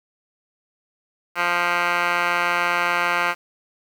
10% pulse tone with band-pass filter, 174.61 Hz, F3, in tune, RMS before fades -21 dBFS, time 1.35-3.35 s, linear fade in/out 50 ms, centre 1700 Hz, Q 8.1, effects 7-bit

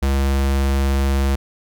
square tone, 68.3 Hz, C#2, 25 cents flat, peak -16 dBFS, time 0.02-1.36 s, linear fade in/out 10 ms, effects none

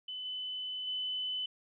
sine tone with level steps, 3015 Hz, F#7, 32 cents sharp, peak -38 / -36 / -33 dBFS, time 0.08-1.46 s, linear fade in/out 5 ms, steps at 0.25 / 0.87 s, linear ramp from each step 5 ms, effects none

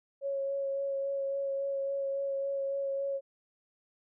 sine tone with vibrato, 551 Hz, C#5, 11 cents flat, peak -30 dBFS, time 0.21-3.21 s, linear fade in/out 50 ms, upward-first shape sine, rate 3.6 Hz, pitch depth 13 cents each way, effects none

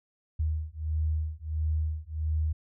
sine beating tone pair, 77.3 / 78.8 Hz, D#2 / D#2, -11 / +23 cents, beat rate 1.5 Hz, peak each -30 dBFS, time 0.39-2.53 s, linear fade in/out 10 ms, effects none

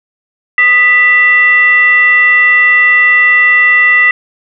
sine tone with frequency modulation, 1975 Hz, B6, in tune, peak -4 dBFS, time 0.58-4.11 s, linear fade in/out 2 ms, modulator 735 Hz, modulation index 0.47, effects none

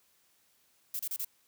violet noise bursts, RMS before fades -35 dBFS, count 4, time 0.94-1.247 s, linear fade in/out 2 ms, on 52 ms, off 33 ms, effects white hiss -69 dBFS RMS until 1.47 s + high-pass 60 Hz 12 dB/octave

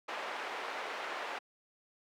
pink band-pass noise, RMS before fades -40 dBFS, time 0.08-1.39 s, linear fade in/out 10 ms, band 580 to 2300 Hz, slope 12 dB/octave, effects high-pass 300 Hz 12 dB/octave

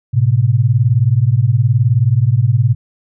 sine beating tone pair, 109.3 / 128.3 Hz, A2 / C3, -11 / -34 cents, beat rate 19 Hz, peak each -12 / -12 dBFS, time 0.13-2.75 s, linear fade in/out 20 ms, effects none

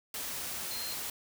sine tone in noise, 4167 Hz, C8, 8 cents flat, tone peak -40 dBFS, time 0.71-0.94 s, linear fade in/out 2 ms, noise white, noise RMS -38 dBFS, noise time 0.14-1.1 s, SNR -5 dB, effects none

